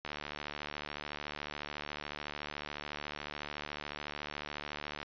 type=click train; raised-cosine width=0.3 ms; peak=-23 dBFS; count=369; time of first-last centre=0.05-5.03 s; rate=73.9 Hz; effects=resampled to 11025 Hz